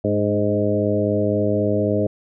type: harmonic tone with a mistuned harmonic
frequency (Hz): 103.83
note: G#2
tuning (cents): 0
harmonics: 1 / 2 / 3 / 4 / 5 / 6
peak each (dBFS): -24 / -24 / -24 / -24 / -24 / -24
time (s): 0.04-2.07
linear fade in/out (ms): 5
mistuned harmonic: 3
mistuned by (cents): -27
effects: none